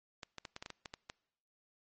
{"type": "clicks", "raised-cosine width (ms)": 0.2, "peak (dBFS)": -26, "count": 10, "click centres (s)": [0.232, 0.383, 0.452, 0.564, 0.625, 0.661, 0.703, 0.858, 0.939, 1.099], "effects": ["noise-tail reverb RT60 0.8 s tail -25 dB re dry", "MP3 32 kbps"]}